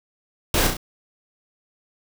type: noise with echo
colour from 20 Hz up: pink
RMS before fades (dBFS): -20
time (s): 0.54-0.67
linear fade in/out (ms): 2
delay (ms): 33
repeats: 3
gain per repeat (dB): -4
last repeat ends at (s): 0.769
effects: none